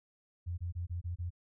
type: tone bursts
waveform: sine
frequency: 87.31 Hz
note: F2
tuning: in tune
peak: -34 dBFS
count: 6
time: 0.46-1.305 s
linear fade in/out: 20 ms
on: 120 ms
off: 25 ms
effects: none